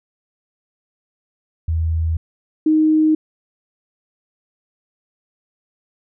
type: tone pair in turn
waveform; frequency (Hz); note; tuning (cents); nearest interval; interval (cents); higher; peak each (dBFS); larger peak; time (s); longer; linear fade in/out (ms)
sine; 81.2 / 311.5; E2 / D#4; -26 / +2; octave + major seventh; 2328; second; -16 / -11; second; 1.68-2.17 / 2.66-3.15; neither; 5
effects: none